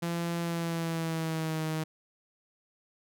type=tone with pitch glide; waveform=sawtooth; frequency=170 to 157.7 Hz; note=F3 to D#3; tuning=-46 to +24 cents; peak=-26 dBFS; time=0.02-1.84 s; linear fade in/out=10 ms; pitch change=-130 cents; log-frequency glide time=0.41-1.64 s; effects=none